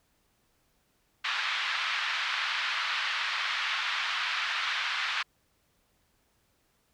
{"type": "band-pass noise", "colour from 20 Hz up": "pink", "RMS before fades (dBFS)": -31, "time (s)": [1.24, 5.23], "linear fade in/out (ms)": 10, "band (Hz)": [1200, 3900], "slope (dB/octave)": 24, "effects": ["pink hiss -71 dBFS RMS until 6.93 s"]}